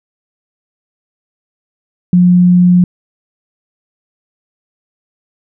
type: tone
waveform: sine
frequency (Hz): 178.5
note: F3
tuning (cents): +38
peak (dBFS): -4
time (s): 2.13-2.84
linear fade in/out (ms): 2
effects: none